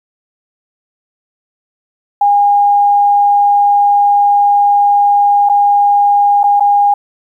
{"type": "tone with dropouts", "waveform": "sine", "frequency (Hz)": 814, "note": "G#5", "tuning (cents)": -35, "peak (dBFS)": -6, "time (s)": [2.21, 6.94], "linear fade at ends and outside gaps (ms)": 5, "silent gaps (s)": [[5.49, 5.496], [6.433, 6.439], [6.598, 6.605]], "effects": ["8-bit"]}